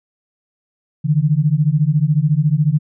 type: beating tone pair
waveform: sine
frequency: 143.9 / 157.9 Hz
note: D3 / D#3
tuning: -35 / +26 cents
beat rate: 14 Hz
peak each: -15 dBFS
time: 1.04-2.79 s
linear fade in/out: 20 ms
effects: none